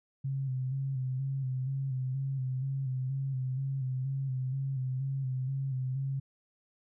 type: tone with vibrato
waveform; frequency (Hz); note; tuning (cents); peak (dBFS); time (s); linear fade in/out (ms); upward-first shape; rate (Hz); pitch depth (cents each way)
sine; 132.5; C3; +22; -30; 0.24-6.2; 10; square; 2.1; 43
effects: none